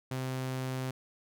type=tone; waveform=sawtooth; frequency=130 Hz; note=C3; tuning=11 cents flat; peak=-29 dBFS; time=0.11-0.91 s; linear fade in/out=5 ms; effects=none